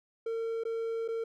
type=tone with dropouts; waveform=triangle; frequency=455.1 Hz; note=A#4; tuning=42 cents flat; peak=-29 dBFS; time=0.26-1.24 s; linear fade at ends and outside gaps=5 ms; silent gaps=0.637-0.651 / 1.079-1.085 s; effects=none